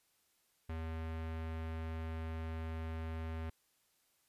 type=tone with low-pass filter; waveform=square; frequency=80.8 Hz; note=E2; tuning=34 cents flat; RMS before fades=-41 dBFS; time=0.69-3.5 s; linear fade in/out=5 ms; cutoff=2400 Hz; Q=1.1; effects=white hiss -75 dBFS RMS until 4.28 s + resampled to 32000 Hz

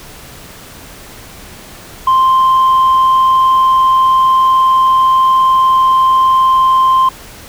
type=tone; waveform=sine; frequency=1046.5 Hz; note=C6; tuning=in tune; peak=-4 dBFS; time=2.07-7.09 s; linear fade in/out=5 ms; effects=tanh soft clip ceiling -5 dBFS + pink hiss -34 dBFS RMS until 7.48 s

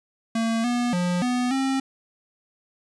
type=tone with pitch steps; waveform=square; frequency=226.9 / 242.4 / 177.6 / 247.7 / 267.6 Hz; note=A#3 / B3 / F3 / B3 / C4; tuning=-47 / -32 / +29 / +5 / +39 cents; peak=-22 dBFS; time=0.35-1.8 s; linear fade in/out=5 ms; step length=290 ms; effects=resampled to 22050 Hz + 9-bit

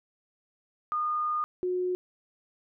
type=tone pair in turn; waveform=sine; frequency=1222 / 363.3 Hz; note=D#6 / F#4; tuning=-32 / -32 cents; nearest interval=octave + major sixth; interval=2100 cents; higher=first; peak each=-26 dBFS; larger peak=neither; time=0.92-1.44 / 1.63-1.95 s; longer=first; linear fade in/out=0 ms; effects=none

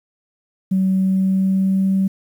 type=tone with pitch glide; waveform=sine; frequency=189.4 to 192.15 Hz; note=F#3 to G3; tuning=+41 to -34 cents; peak=-13 dBFS; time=0.71-2.08 s; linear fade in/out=10 ms; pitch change=+25 cents; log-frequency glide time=0.94-1.91 s; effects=tanh soft clip ceiling -9 dBFS + 8-bit

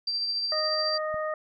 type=tone with tremolo; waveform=sine; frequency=4699 Hz; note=D8; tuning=in tune; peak=-25 dBFS; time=0.07-0.98 s; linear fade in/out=5 ms; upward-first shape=sine; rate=14 Hz; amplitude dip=30%
type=harmonic tone; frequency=619 Hz; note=D#5; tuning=9 cents flat; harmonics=1 / 2 / 3; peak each=-29 / -33 / -38 dBFS; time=0.52-1.34 s; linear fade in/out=2 ms
type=click; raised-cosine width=5 ms; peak=-32 dBFS; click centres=1.143 s
effects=none

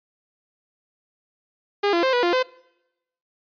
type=tone with pitch steps; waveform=sawtooth; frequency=406.4 / 342.1 / 525 / 488.6 / 348.7 / 512 Hz; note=G#4 / F4 / C5 / B4 / F4 / C5; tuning=-38 / -36 / +6 / -19 / -3 / -38 cents; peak=-14 dBFS; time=1.83-2.43 s; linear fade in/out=10 ms; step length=100 ms; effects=noise-tail reverb RT60 0.9 s tail -24 dB re dry + resampled to 11025 Hz

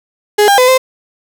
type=tone with pitch steps; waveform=35% pulse; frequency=416.9 / 802 / 505 / 519 Hz; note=G#4 / G5 / B4 / C5; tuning=+7 / +39 / +39 / -14 cents; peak=-4 dBFS; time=0.38-0.78 s; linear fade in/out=10 ms; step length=100 ms; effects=7-bit

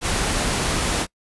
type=noise; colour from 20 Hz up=pink; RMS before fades=-22 dBFS; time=0.01-1.07 s; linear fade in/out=50 ms; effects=noise-tail reverb RT60 0.1 s tail -25 dB re dry + resampled to 24000 Hz

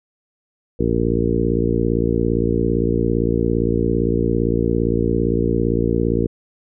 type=harmonic tone with a mistuned harmonic; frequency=57.6 Hz; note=A#1; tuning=20 cents flat; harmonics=1 / 2 / 3 / 4 / 5 / 6 / 7 / 8; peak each=-24 / -24 / -24 / -24 / -24 / -24 / -24 / -24 dBFS; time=0.79-6.27 s; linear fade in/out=10 ms; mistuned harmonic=1; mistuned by=+23 cents; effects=none

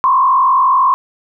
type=tone with frequency modulation; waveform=sine; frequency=1058 Hz; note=C6; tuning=19 cents sharp; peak=-8 dBFS; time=0.04-0.94 s; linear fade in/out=0 ms; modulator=46.1 Hz; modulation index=1.2; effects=none

